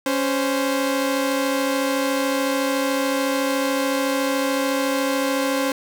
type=tone pair together; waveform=sawtooth; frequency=277.2 / 520.6 Hz; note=C#4 / C5; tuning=0 / -9 cents; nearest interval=major seventh; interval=1091 cents; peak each=-18 / -19 dBFS; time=0.06-5.72 s; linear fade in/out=2 ms; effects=none